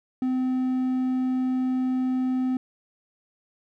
triangle tone, 256.6 Hz, C4, 34 cents flat, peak -20 dBFS, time 0.22-2.57 s, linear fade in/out 2 ms, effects none

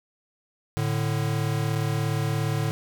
square tone pair together, 110.7 / 147.77 Hz, A2 / D3, +11 / +11 cents, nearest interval perfect fourth, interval 500 cents, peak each -27 dBFS, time 0.77-2.71 s, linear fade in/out 0 ms, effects none

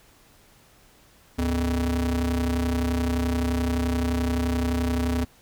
square ring-modulated tone, 88.4 Hz, F2, 22 cents sharp, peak -20 dBFS, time 1.38-5.25 s, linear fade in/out 10 ms, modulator 161 Hz, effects pink hiss -56 dBFS RMS until 5.41 s

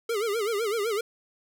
square tone with vibrato, 432.2 Hz, A4, 31 cents flat, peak -26 dBFS, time 0.09-1.01 s, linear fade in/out 5 ms, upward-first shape sine, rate 7.9 Hz, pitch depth 150 cents each way, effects none

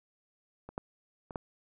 clicks, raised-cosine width 1 ms, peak -30 / -21 / -29 / -20 dBFS, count 4, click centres 0.69 / 0.779 / 1.308 / 1.358 s, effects none

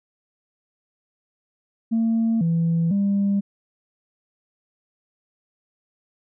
sine tone with pitch steps, 226.6 / 166.4 / 199.7 Hz, A#3 / E3 / G3, -49 / +17 / +32 cents, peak -16 dBFS, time 1.91-3.41 s, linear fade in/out 20 ms, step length 500 ms, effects tanh soft clip ceiling -15 dBFS

